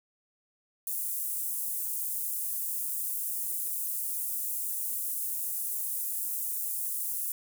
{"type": "high-pass noise", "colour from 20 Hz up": "pink", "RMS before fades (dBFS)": -33, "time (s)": [0.87, 7.32], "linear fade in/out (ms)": 2, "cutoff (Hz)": 9900, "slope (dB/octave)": 24, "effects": []}